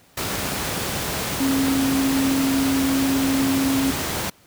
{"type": "tone in noise", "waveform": "sine", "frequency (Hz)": 270, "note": "C#4", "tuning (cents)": -45, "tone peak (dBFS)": -18, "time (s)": [1.4, 3.91], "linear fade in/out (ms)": 5, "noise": "pink", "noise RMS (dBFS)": -25, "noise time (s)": [0.17, 4.3], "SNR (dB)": 4, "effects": ["pink hiss -54 dBFS RMS until 4.46 s", "high-pass 80 Hz 12 dB/octave"]}